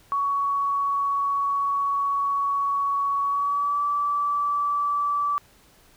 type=tone with pitch glide; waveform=sine; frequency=1121 to 1157.9 Hz; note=C#6 to D6; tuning=+19 to -25 cents; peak=-21 dBFS; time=0.12-5.38 s; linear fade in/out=0 ms; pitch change=+56 cents; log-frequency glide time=3.23-3.82 s; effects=pink hiss -56 dBFS RMS until 5.96 s